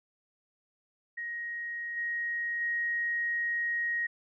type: tone with level steps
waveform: sine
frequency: 1882 Hz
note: A#6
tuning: 16 cents sharp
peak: -34 / -30 / -28 dBFS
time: 1.17-4.07 s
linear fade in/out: 10 ms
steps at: 1.96 / 2.6 s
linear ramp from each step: 20 ms
effects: none